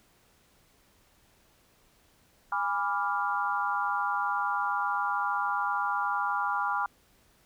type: chord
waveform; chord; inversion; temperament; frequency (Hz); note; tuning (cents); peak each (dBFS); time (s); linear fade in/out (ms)
sine; G# diminished seventh; none; equal with one note detuned; 819.6 / 987.8 / 1174.7 / 1396.9; G#5 / B5 / D6 / F6; -23 / 0 / 0 / 0; -32; 2.52-6.86; 2
effects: pink hiss -64 dBFS RMS until 7.45 s